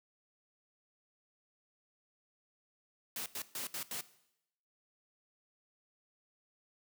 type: noise bursts at uneven times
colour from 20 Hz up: white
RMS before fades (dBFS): -40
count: 5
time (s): 3.16-3.26 / 3.35-3.42 / 3.55-3.67 / 3.74-3.83 / 3.91-4.01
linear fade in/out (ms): 2
effects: noise-tail reverb RT60 0.8 s tail -17 dB re dry + high-pass 100 Hz 12 dB/octave